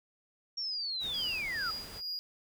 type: linear sweep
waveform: sine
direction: down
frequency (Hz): 5588 to 1244.5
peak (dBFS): -33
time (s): 0.57-1.71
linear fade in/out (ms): 10
type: noise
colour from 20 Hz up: pink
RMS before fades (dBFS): -48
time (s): 0.99-2.02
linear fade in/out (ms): 50
type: tone with tremolo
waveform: triangle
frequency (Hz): 4864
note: D#8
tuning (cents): -40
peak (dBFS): -33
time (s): 1.14-2.19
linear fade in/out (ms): 0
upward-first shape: sine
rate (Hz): 2.3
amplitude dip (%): 85
effects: none